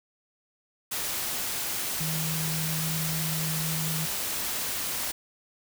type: tone in noise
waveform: sine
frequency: 158.8 Hz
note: D#3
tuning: 36 cents sharp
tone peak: -30 dBFS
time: 2-4.06 s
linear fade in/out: 10 ms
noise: white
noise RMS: -31 dBFS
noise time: 0.91-5.12 s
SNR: -2 dB
effects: none